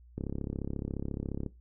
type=click train; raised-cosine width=3 ms; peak=-22 dBFS; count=45; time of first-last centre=0.18-1.463 s; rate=34.3 Hz; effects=noise-tail reverb RT60 0.2 s tail -17 dB re dry + added 60 Hz sine -53 dBFS peak until 1.6 s